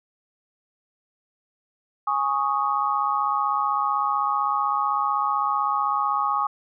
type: chord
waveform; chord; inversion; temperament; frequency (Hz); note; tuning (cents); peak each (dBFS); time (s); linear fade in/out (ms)
sine; Ab suspended fourth; none; equal; 830.6 / 1108.7 / 1244.5; Ab5 / Db6 / Eb6; 0 / 0 / 0; -26 / -24 / -25; 2.07-6.47; 5
effects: none